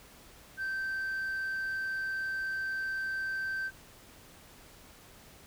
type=tone; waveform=sine; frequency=1556 Hz; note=G6; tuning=13 cents flat; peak=-29 dBFS; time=0.57-3.71 s; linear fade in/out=50 ms; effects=tanh soft clip ceiling -31 dBFS + pink hiss -55 dBFS RMS until 5.46 s